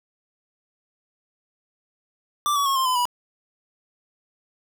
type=tone with pitch steps; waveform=square; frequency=1174.7 / 1132.1 / 1091 / 1051.4 / 1013.2 / 976.5 Hz; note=D6 / C#6 / C#6 / C6 / B5 / B5; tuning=0 / +36 / -28 / +8 / +44 / -20 cents; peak=-20 dBFS; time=2.46-3.054 s; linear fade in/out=0 ms; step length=99 ms; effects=none